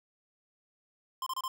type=tone bursts; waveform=square; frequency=1046.5 Hz; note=C6; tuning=in tune; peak=-33 dBFS; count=4; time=1.22-1.48 s; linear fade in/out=2 ms; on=44 ms; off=28 ms; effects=none